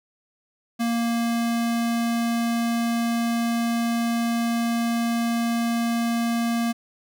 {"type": "tone", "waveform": "square", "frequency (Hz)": 233.1, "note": "A#3", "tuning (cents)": 0, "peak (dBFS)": -22, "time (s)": [0.79, 6.73], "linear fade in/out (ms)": 20, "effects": []}